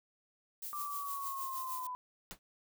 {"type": "noise with tremolo", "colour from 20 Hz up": "violet", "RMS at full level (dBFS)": -41, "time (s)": [0.62, 1.87], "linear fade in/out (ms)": 5, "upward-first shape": "triangle", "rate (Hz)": 6.5, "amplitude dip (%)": 70}
{"type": "linear sweep", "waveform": "sine", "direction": "down", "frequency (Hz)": [1183, 995], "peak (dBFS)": -38, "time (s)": [0.73, 1.95], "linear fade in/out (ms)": 0}
{"type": "noise with exponential decay", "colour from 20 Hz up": "pink", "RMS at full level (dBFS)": -40, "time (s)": [2.31, 2.39], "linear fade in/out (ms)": 0, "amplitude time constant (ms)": 17}
{"effects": []}